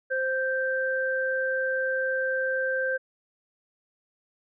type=tone pair together; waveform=sine; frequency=523 / 1567.2 Hz; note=C5 / G6; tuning=-1 / -1 cents; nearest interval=octave + perfect fifth; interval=1900 cents; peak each=-27 dBFS; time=0.1-2.98 s; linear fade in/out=20 ms; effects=none